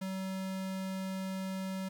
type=tone; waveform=square; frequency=190 Hz; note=F#3; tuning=46 cents sharp; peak=-36 dBFS; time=0.01-1.89 s; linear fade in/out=10 ms; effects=11-bit